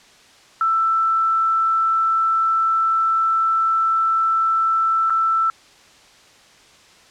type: tone with dropouts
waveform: sine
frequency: 1328 Hz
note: E6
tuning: 12 cents sharp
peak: -15 dBFS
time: 0.61-5.5 s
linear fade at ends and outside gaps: 1 ms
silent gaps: 5.098-5.104 s
effects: white hiss -49 dBFS RMS until 7.1 s + low-pass 6000 Hz 12 dB/octave